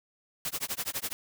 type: noise with tremolo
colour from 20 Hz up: white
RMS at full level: -31 dBFS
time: 0.45-1.13 s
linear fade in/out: 0 ms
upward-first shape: sine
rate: 12 Hz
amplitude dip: 100%
effects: none